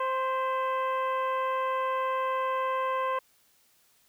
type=harmonic tone with a mistuned harmonic; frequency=523.3 Hz; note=C5; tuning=in tune; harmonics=1 / 2 / 3 / 4 / 5 / 6; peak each=-31 / -28 / -40 / -43 / -44 / -50 dBFS; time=0-3.19 s; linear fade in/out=5 ms; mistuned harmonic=4; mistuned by=-57 cents; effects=white hiss -65 dBFS RMS until 4.08 s

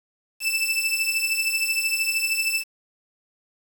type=beating tone pair; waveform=sawtooth; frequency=2635 / 2648 Hz; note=E7 / E7; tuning=-1 / +7 cents; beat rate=13 Hz; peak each=-22 / -21 dBFS; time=0.4-2.64 s; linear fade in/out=50 ms; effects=7-bit

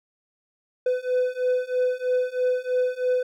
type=beating tone pair; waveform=triangle; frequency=501 / 504.1 Hz; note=B4 / B4; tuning=+25 / +35 cents; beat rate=3.1 Hz; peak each=-23 / -22 dBFS; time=0.86-3.23 s; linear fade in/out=5 ms; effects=none

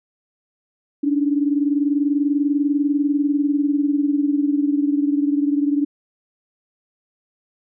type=tone pair together; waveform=sine; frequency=284.9 / 305.1 Hz; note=C#4 / D#4; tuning=+48 / -34 cents; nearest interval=minor second; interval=118 cents; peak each=-17 / -22 dBFS; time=1.03-5.85 s; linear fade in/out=10 ms; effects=none

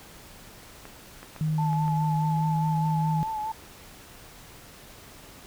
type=clicks; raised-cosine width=0.5 ms; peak=-27 dBFS; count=5; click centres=0.854 / 1.23 / 1.363 / 1.731 / 1.88 s
type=tone with pitch glide; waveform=sine; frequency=155.56 to 157.91 Hz; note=D#3 to D#3; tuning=0 to +26 cents; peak=-23 dBFS; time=1.41-3.23 s; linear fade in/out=0 ms; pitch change=+26 cents; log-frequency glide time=2.21-2.34 s
type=tone with vibrato; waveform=sine; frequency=869 Hz; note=A5; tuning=22 cents flat; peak=-28 dBFS; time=1.58-3.52 s; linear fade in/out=5 ms; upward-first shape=sine; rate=4.8 Hz; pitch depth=41 cents each way
effects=pink hiss -48 dBFS RMS until 5.46 s

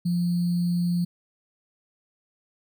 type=tone with sample-and-hold; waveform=sine; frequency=174.61 Hz; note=F3; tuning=in tune; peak=-21 dBFS; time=0.05-1.05 s; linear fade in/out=10 ms; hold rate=4410 Hz; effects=none

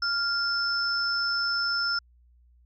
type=tone pair together; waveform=sine; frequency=1396.9 / 5274 Hz; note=F6 / E8; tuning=0 / 0 cents; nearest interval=octave + major seventh; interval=2300 cents; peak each=-27 dBFS; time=0.02-1.99 s; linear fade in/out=5 ms; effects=added 60 Hz sine -56 dBFS peak until 2.65 s

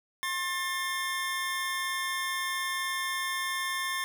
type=tone pair together; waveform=25% pulse; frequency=1067.4 / 1779 Hz; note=C6 / A6; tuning=+34 / +19 cents; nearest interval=major sixth; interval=885 cents; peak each=-29 / -29 dBFS; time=0.23-4.04 s; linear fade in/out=0 ms; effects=none

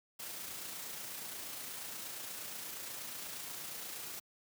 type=noise with amplitude modulation; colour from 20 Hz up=white; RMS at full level=-43 dBFS; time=0.19-4.2 s; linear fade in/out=10 ms; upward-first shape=sine; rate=28.4 Hz; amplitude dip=30%; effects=high-pass 100 Hz 12 dB/octave

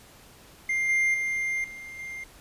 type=tone with level steps; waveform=triangle; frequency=2100 Hz; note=C7; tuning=6 cents sharp; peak=-22 / -19 / -24 / -37 / -33 dBFS; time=0.69-2.24 s; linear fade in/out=5 ms; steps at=0.89 / 1.14 / 1.64 / 1.99 s; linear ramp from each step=2 ms; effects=pink hiss -52 dBFS RMS until 2.4 s + resampled to 32000 Hz

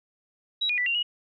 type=tone with pitch steps; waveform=sine; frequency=3873 / 2448 / 1973 / 2768 / 2900 Hz; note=B7 / D#7 / B6 / F7 / F#7; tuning=-35 / -29 / -2 / -16 / -35 cents; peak=-23 dBFS; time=0.61-1.03 s; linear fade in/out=10 ms; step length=84 ms; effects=none

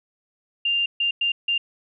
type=tone bursts at uneven times; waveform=sine; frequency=2794 Hz; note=F7; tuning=in tune; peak=-19 dBFS; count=4; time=0.65-0.86 / 1-1.11 / 1.21-1.32 / 1.48-1.58 s; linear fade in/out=5 ms; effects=none

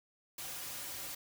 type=noise with comb filter; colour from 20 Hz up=white; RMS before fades=-43 dBFS; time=0.38-1.15 s; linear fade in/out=5 ms; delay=4.6 ms; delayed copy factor=-0.65; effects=none

